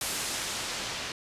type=noise with low-pass filter sweep; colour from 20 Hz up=white; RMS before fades=-34 dBFS; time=0.01-1.12 s; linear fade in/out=2 ms; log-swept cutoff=11000 to 4200 Hz; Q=0.79; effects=resampled to 32000 Hz